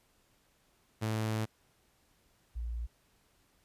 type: tone pair in turn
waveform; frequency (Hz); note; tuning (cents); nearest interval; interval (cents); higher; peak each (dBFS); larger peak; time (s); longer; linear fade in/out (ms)
sawtooth / sine; 109.7 / 58.11; A2 / A#1; -5 / -5; major seventh; 1100; first; -27 / -34; first; 1.01-1.46 / 2.55-2.87; first; 20
effects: pink hiss -70 dBFS RMS until 3.64 s + resampled to 32000 Hz

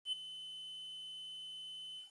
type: tone with ADSR envelope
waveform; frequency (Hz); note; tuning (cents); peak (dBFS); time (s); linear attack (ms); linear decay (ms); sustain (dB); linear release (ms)
triangle; 3036; F#7; +44; -31; 0.05-2.11; 75; 11; -13; 130
effects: resampled to 22050 Hz + 11-bit

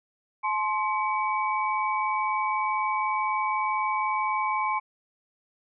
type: tone cluster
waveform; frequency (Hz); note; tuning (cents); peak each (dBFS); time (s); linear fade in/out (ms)
sine; 857 / 1051 / 2271; A5 / C6 / C#7; -46 / +7 / +41; -29 / -26 / -32; 0.43-4.8; 20
effects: none

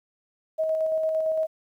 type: tone with tremolo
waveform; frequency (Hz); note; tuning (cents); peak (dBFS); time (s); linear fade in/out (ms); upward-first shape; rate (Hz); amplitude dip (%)
sine; 635; D#5; +35; -21; 0.58-1.47; 20; square; 8.8; 25
effects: 10-bit

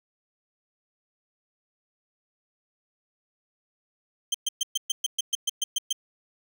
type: tone bursts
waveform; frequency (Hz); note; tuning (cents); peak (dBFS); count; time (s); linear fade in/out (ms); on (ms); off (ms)
25% pulse; 3140; G7; +2; -19; 12; 4.32-5.928; 5; 24; 120
effects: none

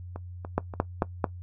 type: two click trains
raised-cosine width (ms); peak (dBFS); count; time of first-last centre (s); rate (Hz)
1; -23 / -9; 4 / 4; 0.16-1.027 / 0.58-1.242; 3.46 / 4.53
effects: noise-tail reverb RT60 0.1 s tail -18 dB re dry + added 89 Hz sine -38 dBFS peak until 1.42 s

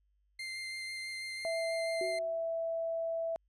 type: tone with vibrato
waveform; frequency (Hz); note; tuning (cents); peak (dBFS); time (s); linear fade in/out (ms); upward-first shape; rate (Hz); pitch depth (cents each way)
30% pulse; 2093; C7; 0; -36; 0.39-2.19; 5; sine; 6.1; 9
type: tone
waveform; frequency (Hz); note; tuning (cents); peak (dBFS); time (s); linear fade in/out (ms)
sine; 660; E5; +2; -32; 1.45-3.36; 0
type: tone with exponential decay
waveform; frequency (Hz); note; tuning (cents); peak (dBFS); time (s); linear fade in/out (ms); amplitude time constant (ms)
sine; 370.9; F#4; +4; -34; 2.01-2.52; 2; 110
effects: added 50 Hz sine -70 dBFS peak until 3.48 s + resampled to 24000 Hz

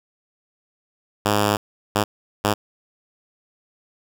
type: tone bursts at uneven times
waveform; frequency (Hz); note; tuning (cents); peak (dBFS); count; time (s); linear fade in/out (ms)
5% pulse; 103.83; G#2; 0; -6; 3; 1.25-1.57 / 1.95-2.04 / 2.44-2.54; 10
effects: none

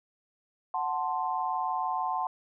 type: chord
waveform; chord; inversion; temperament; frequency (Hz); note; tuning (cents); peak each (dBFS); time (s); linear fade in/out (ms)
sine; F# diminished; none; equal; 740 / 880 / 1046.5; F#5 / A5 / C6; 0 / 0 / 0; -32; 0.74-2.27; 2
effects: none

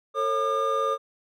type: tone cluster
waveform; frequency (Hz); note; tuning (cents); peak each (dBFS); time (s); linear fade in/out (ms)
triangle; 448.6 / 546 / 1208; A4 / C#5 / D6; +34 / -26 / +48; -27 / -26 / -23; 0.14-0.98; 50
effects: none

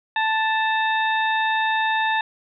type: harmonic tone with a mistuned harmonic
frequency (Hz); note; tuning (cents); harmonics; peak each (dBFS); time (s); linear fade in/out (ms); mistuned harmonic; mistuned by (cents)
880; A5; 0; 1 / 2 / 3 / 4; -21 / -23 / -30 / -30; 0.16-2.21; 2; 4; +76
effects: none

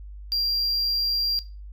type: tone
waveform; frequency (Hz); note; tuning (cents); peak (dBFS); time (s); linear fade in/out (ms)
triangle; 4756; D8; +21; -21; 0.32-1.39; 0
effects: noise-tail reverb RT60 0.3 s tail -18 dB re dry + added 50 Hz sine -37 dBFS peak until 1.72 s

